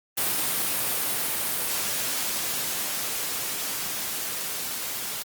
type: noise with level ramp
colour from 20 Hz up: white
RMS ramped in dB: -25 to -32 dBFS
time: 0.17-5.23 s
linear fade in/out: 10 ms
effects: high-pass 100 Hz 12 dB/octave + Opus 32 kbps